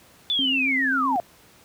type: linear sweep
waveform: sine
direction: down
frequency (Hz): 3520 to 660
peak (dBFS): -20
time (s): 0.3-1.2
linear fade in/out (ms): 0
type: tone with vibrato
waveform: sine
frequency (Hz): 266.3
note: C4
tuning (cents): +31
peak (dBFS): -26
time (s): 0.39-1.16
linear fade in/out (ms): 0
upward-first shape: square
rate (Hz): 7.6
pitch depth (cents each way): 24
effects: pink hiss -53 dBFS RMS until 1.64 s + high-pass 80 Hz 12 dB/octave